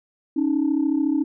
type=tone pair together; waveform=sine; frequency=277.1 / 311 Hz; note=C#4 / D#4; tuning=-1 / -1 cents; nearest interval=major second; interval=200 cents; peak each=-20 dBFS; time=0.36-1.24 s; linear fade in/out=10 ms; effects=tanh soft clip ceiling -13 dBFS